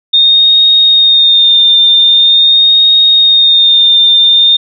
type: tone with vibrato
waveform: sine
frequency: 3665 Hz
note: A#7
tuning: 30 cents flat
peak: -3 dBFS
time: 0.13-4.57 s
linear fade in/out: 10 ms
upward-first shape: sine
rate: 0.44 Hz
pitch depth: 29 cents each way
effects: none